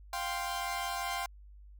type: chord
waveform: sawtooth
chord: F suspended second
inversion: none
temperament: equal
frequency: 698.5 / 784 / 1046.5 Hz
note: F5 / G5 / C6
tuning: 0 / 0 / 0 cents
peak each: -35 / -34 / -34 dBFS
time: 0.13-1.26 s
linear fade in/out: 2 ms
effects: added 50 Hz sine -50 dBFS peak until 1.79 s